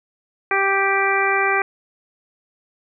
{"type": "harmonic tone", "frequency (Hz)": 392, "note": "G4", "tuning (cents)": 0, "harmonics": [1, 2, 3, 4, 5, 6], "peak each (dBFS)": [-23, -23, -23, -23, -23, -23], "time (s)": [0.51, 1.62], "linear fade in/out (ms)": 2, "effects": []}